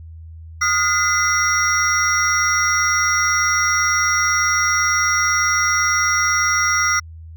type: tone cluster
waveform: triangle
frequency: 1238 / 1420 / 2025 / 5630 Hz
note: D#6 / F6 / B6 / F8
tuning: -9 / +28 / +43 / +13 cents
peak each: -19 dBFS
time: 0.61-7 s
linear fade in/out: 10 ms
effects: added 81 Hz sine -34 dBFS peak until 7.36 s